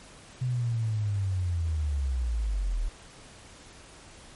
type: linear sweep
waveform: sine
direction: down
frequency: 127.8 to 36.71 Hz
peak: -25 dBFS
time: 0.41-2.89 s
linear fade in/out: 10 ms
effects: pink hiss -50 dBFS RMS until 4.35 s + MP3 48 kbps